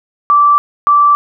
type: tone pair in turn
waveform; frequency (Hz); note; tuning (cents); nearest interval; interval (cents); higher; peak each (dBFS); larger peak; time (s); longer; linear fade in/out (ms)
sine; 1165 / 1165; D6 / D6; -14 / -14; unison; 0; neither; -5; neither; 0.3-0.58 / 0.87-1.15; neither; 0
effects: none

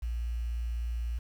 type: tone with quantisation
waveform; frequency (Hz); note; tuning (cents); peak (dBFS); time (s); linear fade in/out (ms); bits
sine; 58.27; A#1; 0; -30; 0.02-1.19; 10; 9
effects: none

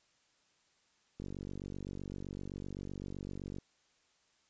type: click train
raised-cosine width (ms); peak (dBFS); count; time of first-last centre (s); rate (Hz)
3; -30; 115; 1.2-3.585; 47.8
effects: white hiss -72 dBFS RMS until 4.49 s + resampled to 16000 Hz

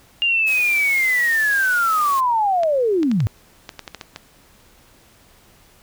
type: linear sweep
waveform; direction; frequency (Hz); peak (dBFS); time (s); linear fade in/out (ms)
sine; down; 2819 to 92.3; -15; 0.22-3.27; 0
type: high-pass noise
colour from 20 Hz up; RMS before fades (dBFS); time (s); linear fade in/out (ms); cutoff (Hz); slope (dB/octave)
white; -33; 0.46-2.21; 20; 220; 12
type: clicks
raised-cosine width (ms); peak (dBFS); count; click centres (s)
0.2; -14; 10; 2.634 / 3.031 / 3.115 / 3.204 / 3.692 / 3.793 / 3.878 / 3.947 / 4.012 / 4.161
effects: pink hiss -52 dBFS RMS until 5.82 s

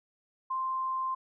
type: tone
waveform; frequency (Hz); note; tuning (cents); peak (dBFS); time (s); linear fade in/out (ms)
sine; 1046.5; C6; 0; -29; 0.5-1.15; 10
effects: none

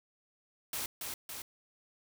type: noise with echo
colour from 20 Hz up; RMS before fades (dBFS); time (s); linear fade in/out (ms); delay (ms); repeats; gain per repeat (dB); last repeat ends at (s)
white; -37; 0.73-0.86; 2; 280; 2; -3; 1.42
effects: none

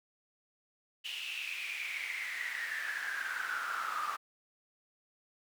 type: noise with high-pass filter sweep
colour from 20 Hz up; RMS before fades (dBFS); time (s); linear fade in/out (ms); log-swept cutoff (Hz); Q
brown; -38; 1.04-4.17; 20; 2900 to 1200; 9.7
effects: none

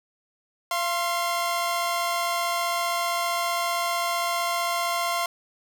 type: tone pair together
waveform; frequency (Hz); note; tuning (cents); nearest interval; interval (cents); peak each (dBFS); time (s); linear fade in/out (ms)
sawtooth; 687 / 1058.2; F5 / C6; -29 / +19; perfect fifth; 748; -23; 0.71-5.26; 2
effects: none

